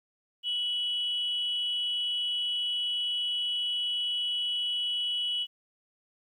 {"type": "tone pair together", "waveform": "sine", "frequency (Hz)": [2953, 3318], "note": ["F#7", "G#7"], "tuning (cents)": [-4, -2], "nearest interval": "major second", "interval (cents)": 202, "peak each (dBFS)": [-27, -37], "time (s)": [0.43, 5.47], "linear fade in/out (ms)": 50, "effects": ["tanh soft clip ceiling -22 dBFS", "11-bit"]}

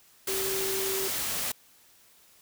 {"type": "tone in noise", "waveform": "sine", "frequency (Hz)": 385.8, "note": "G4", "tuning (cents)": -28, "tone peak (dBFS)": -31, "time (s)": [0.28, 1.08], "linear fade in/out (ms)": 5, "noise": "white", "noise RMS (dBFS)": -31, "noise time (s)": [0.27, 1.52], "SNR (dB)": -3, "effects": ["white hiss -59 dBFS RMS until 2.41 s"]}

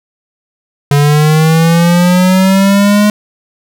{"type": "linear sweep", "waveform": "square", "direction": "up", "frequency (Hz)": [142, 210], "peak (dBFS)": -6, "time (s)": [0.91, 3.1], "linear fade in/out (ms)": 2, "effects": []}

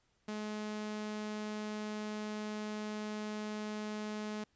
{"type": "tone", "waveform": "sawtooth", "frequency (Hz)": 212.3, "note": "G#3", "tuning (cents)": 38, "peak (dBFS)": -34, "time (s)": [0.28, 4.44], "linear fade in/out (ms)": 5, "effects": ["pink hiss -75 dBFS RMS until 4.55 s", "resampled to 16000 Hz"]}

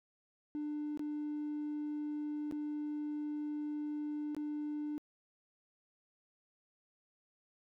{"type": "tone with dropouts", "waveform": "triangle", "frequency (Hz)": 298, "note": "D4", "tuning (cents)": 25, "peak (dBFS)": -33, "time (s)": [0.55, 4.98], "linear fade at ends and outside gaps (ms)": 0, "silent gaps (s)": [[0.974, 0.994], [2.512, 2.523], [4.348, 4.366]], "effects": ["tanh soft clip ceiling -32 dBFS"]}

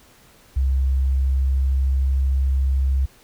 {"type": "tone with pitch glide", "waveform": "sine", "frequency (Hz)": [66.4, 66.9], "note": ["C2", "C2"], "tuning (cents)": [26, 39], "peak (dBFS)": -16, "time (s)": [0.56, 3.06], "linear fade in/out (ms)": 10, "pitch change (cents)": 13, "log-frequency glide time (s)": [0.93, 2.36], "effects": ["pink hiss -52 dBFS RMS until 3.23 s"]}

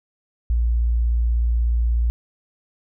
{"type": "tone", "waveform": "sine", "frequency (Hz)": 58.27, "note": "A#1", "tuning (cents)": 0, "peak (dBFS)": -16, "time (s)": [0.5, 2.1], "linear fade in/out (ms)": 0, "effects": []}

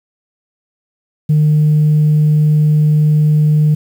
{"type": "tone", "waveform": "sine", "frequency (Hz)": 151.8, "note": "D#3", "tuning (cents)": -42, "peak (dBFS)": -6, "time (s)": [1.29, 3.75], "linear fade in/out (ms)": 10, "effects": ["tanh soft clip ceiling -5 dBFS", "7-bit"]}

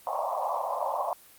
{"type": "band-pass noise", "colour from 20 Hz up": "white", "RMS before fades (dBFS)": -30, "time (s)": [0.07, 1.13], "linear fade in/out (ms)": 2, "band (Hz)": [540, 1100], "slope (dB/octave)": 96, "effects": ["white hiss -54 dBFS RMS until 1.38 s", "Opus 32 kbps"]}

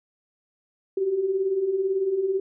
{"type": "beating tone pair", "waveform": "sine", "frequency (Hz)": [368.5, 386.5], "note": ["F#4", "G4"], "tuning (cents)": [-7, -24], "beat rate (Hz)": 18, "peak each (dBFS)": [-30, -22], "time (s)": [0.97, 2.4], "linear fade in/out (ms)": 5, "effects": []}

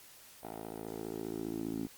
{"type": "tone with band-pass filter sweep", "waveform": "10% pulse", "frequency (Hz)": 55, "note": "A1", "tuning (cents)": 0, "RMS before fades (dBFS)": -40, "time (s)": [0.43, 1.87], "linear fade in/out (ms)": 5, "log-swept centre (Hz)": [630, 270], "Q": 3, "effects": ["white hiss -56 dBFS RMS until 1.97 s", "Opus 48 kbps"]}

